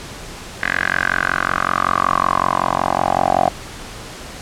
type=tone with band-pass filter sweep; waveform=10% pulse; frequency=45.35 Hz; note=F#1; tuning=34 cents flat; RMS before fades=-18 dBFS; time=0.61-3.5 s; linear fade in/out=20 ms; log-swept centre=1800 to 740 Hz; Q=5.8; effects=pink hiss -33 dBFS RMS until 4.41 s + low-pass 9000 Hz 12 dB/octave